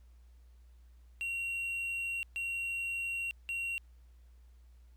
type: tone bursts at uneven times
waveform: triangle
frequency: 2746 Hz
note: F7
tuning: 30 cents flat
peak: -32 dBFS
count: 3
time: 1.21-2.23 / 2.36-3.31 / 3.49-3.78 s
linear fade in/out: 0 ms
effects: added 60 Hz sine -55 dBFS peak until 4.96 s + pink hiss -75 dBFS RMS until 4.96 s